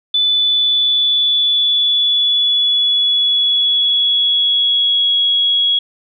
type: tone with pitch glide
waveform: sine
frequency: 3493 to 3328 Hz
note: A7 to G#7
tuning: -13 to +3 cents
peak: -11 dBFS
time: 0.14-5.79 s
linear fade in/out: 5 ms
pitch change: -84 cents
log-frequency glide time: 0.25-5.15 s
effects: none